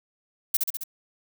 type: noise with echo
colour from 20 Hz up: violet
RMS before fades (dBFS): -21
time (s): 0.54-0.57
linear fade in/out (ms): 5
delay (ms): 67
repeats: 4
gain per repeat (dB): -3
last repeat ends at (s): 0.838
effects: none